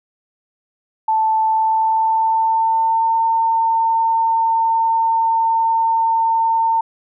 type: tone with pitch glide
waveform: sine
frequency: 880 to 905.3 Hz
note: A5 to A5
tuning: 0 to +49 cents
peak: -13 dBFS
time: 1.08-6.81 s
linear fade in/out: 5 ms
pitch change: +49 cents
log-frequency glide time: 1.41-3.17 s
effects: none